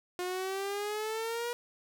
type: exponential sweep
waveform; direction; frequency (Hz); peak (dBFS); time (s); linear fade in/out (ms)
sawtooth; up; 357 to 482.5; -29; 0.19-1.53; 0
effects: none